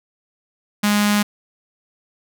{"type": "tone with notch filter", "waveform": "sawtooth", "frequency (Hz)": 207.1, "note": "G#3", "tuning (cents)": -5, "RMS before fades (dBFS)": -17, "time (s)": [0.83, 1.23], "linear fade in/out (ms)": 10, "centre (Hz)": 450, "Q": 0.55, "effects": []}